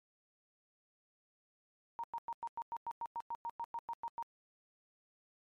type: tone bursts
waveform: sine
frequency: 932.3 Hz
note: A#5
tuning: in tune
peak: -37 dBFS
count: 16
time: 1.99-4.226 s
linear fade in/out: 0 ms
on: 46 ms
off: 100 ms
effects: MP3 64 kbps